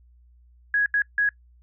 sine tone bursts at uneven times, 1664 Hz, G#6, 3 cents sharp, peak -18 dBFS, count 3, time 0.74-0.86 / 0.94-1.02 / 1.18-1.29 s, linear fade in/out 2 ms, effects noise-tail reverb RT60 0.1 s tail -23 dB re dry + added 60 Hz sine -52 dBFS peak until 1.62 s

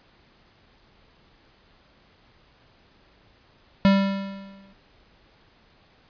square tone with exponential decay, 196 Hz, G3, in tune, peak -13 dBFS, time 3.85-4.73 s, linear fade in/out 0 ms, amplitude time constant 190 ms, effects pink hiss -58 dBFS RMS until 6.09 s + resampled to 11025 Hz

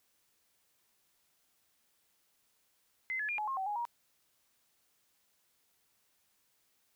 sine tone with pitch steps, 2058 / 1709 / 2412 / 848 / 1071 / 765 / 830 / 948 Hz, C7 / G#6 / D7 / G#5 / C6 / G5 / G#5 / A#5, -29 / +49 / +46 / +36 / +40 / -42 / -1 / +29 cents, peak -33 dBFS, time 3.1-3.852 s, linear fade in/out 0 ms, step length 94 ms, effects white hiss -74 dBFS RMS until 6.95 s

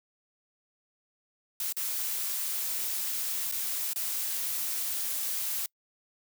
blue noise with dropouts, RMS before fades -32 dBFS, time 1.6-5.66 s, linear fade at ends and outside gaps 2 ms, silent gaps 1.725-1.767 / 3.515-3.522 / 3.933-3.959 s, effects noise-tail reverb RT60 0.1 s tail -26 dB re dry

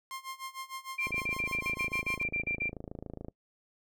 sawtooth tone with tremolo, 1059 Hz, C6, 21 cents sharp, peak -33 dBFS, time 0.11-2.23 s, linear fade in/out 0 ms, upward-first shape sine, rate 6.6 Hz, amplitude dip 90%
sine tone bursts, 2367 Hz, D7, 13 cents sharp, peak -29 dBFS, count 13, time 0.98-2.692 s, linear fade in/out 10 ms, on 92 ms, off 43 ms
click train, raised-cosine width 2 ms, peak -27 dBFS, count 61, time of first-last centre 1.07-3.284 s, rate 27.1 Hz
effects noise-tail reverb RT60 0.1 s tail -23 dB re dry

